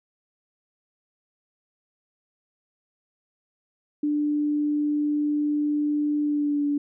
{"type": "tone with pitch glide", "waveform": "sine", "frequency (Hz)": [295.9, 289.1], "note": ["D4", "D4"], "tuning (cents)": [13, -27], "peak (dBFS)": -21, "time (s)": [4.03, 6.78], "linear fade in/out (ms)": 5, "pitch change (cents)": -40, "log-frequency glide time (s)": [6.22, 6.66], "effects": []}